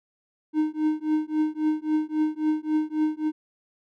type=tone with tremolo; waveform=triangle; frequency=308.6 Hz; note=D#4; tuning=14 cents flat; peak=-16 dBFS; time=0.53-3.32 s; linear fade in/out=50 ms; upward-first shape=triangle; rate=3.7 Hz; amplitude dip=100%; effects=none